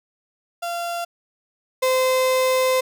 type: tone pair in turn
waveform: 35% pulse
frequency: 689 / 516.2 Hz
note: F5 / C5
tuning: -24 / -23 cents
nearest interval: perfect fourth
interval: 499 cents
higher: first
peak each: -23 / -15 dBFS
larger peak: second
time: 0.62-1.05 / 1.82-2.81 s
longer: second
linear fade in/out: 10 ms
effects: none